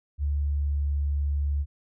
sine tone with pitch glide, 72.2 to 71.74 Hz, D2 to D2, -29 to -40 cents, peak -23 dBFS, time 0.18-1.66 s, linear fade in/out 50 ms, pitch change -11 cents, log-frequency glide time 0.32-0.86 s, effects none

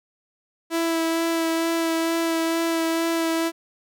sawtooth tone with vibrato, 329.6 Hz, E4, in tune, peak -17 dBFS, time 0.7-3.52 s, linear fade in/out 50 ms, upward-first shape sine, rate 2.2 Hz, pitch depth 14 cents each way, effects none

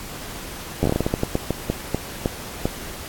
slowing click train, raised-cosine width 2 ms, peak -6 dBFS, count 17, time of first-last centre 0.83-2.655 s, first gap 11 ms, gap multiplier 1.27, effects pink hiss -35 dBFS RMS until 3.08 s + AAC 64 kbps

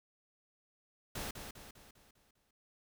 pink noise with echo, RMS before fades -41 dBFS, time 1.15-1.31 s, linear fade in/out 5 ms, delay 200 ms, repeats 6, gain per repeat -6 dB, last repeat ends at 2.51 s, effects none

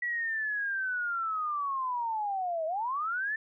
sine linear two-way sweep, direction down then up, 1947 to 622.3 to 1794 Hz, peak -29 dBFS, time 0.02-3.36 s, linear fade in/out 5 ms, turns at 2.66 s, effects none

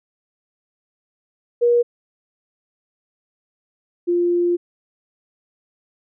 sine tone pair in turn, 477.8 / 349 Hz, A#4 / F4, +43 / -1 cents, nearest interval perfect fourth, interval 544 cents, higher first, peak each -12 / -15 dBFS, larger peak first, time 1.61-1.83 / 4.07-4.57 s, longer second, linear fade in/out 20 ms, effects none

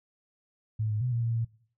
sine tone with pitch steps, 109 / 106.4 / 125 / 117.2 / 115.6 / 114.7 Hz, A2 / G#2 / B2 / A#2 / A#2 / A#2, -16 / +42 / +21 / +10 / -14 / -28 cents, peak -26 dBFS, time 0.79-1.45 s, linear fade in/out 10 ms, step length 110 ms, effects noise-tail reverb RT60 0.5 s tail -20 dB re dry

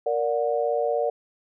sine chord, Bb augmented, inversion none, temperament just, 466.2 / 582.7 / 728.4 Hz, Bb4 / D5 / F#5, 0 / -14 / -27 cents, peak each -25 / -25 / -28 dBFS, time 0.06-1.1 s, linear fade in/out 5 ms, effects none

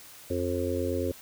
harmonic tone, 89 Hz, F2, 33 cents sharp, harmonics 1 / 3 / 4 / 5 / 6, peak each -33 / -33 / -33 / -33 / -33 dBFS, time 0.3-1.12 s, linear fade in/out 5 ms, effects white hiss -49 dBFS RMS until 1.21 s

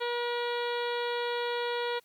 harmonic tone with a mistuned harmonic, 480 Hz, B4, 49 cents flat, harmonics 1 / 2 / 3 / 4 / 5 / 6 / 7 / 8 / 9, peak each -31 / -35 / -39 / -41 / -43 / -46 / -42 / -44 / -47 dBFS, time 0-2 s, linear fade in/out 20 ms, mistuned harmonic 5, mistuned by -17 cents, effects white hiss -66 dBFS RMS until 2.04 s + MP3 96 kbps

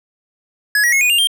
square tone with pitch steps, 1685 / 1913.3 / 2173 / 2467 / 2801 / 3181 Hz, G#6 / A#6 / C#7 / D#7 / F7 / G7, +25 / +45 / -35 / -15 / +4 / +25 cents, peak -12 dBFS, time 0.75-1.272 s, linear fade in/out 2 ms, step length 87 ms, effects none

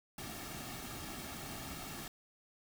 pink noise with comb filter, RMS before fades -45 dBFS, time 0.18-2.08 s, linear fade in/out 2 ms, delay 2 ms, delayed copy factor -0.6, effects none

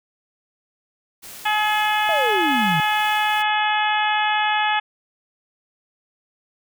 white noise with tremolo, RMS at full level -38 dBFS, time 1.22-3.43 s, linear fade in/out 20 ms, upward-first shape sine, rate 2.3 Hz, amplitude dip 25%
harmonic tone, 424.4 Hz, G#4, 38 cents sharp, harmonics 2 / 3 / 4 / 5 / 6 / 7 / 8, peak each -20 / -28 / -24 / -30 / -27 / -30 / -30 dBFS, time 1.45-4.8 s, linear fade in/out 10 ms
sine exponential sweep, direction down, 694 to 148.7 Hz, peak -21 dBFS, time 2.09-2.8 s, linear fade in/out 0 ms
effects none

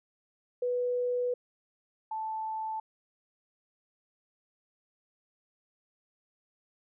sine tone pair in turn, 492.5 / 877.5 Hz, B4 / A5, -5 / -5 cents, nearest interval minor seventh, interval 1000 cents, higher second, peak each -27 / -32 dBFS, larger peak first, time 0.62-1.34 / 2.11-2.8 s, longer first, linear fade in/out 5 ms, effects none

